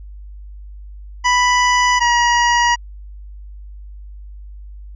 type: tone pair in turn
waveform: 25% pulse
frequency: 987.8 / 956.4 Hz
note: B5 / A#5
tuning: 0 / +44 cents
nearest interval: minor second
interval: 56 cents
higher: first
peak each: -8 dBFS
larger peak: neither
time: 1.24-2 / 2-2.76 s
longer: neither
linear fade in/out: 20 ms
effects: added 50 Hz sine -32 dBFS peak until 4.95 s + resampled to 16000 Hz